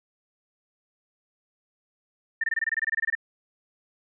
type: tone bursts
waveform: sine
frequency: 1803 Hz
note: A6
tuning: 42 cents sharp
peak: -22 dBFS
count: 15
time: 2.41-3.152 s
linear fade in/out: 5 ms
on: 28 ms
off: 23 ms
effects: none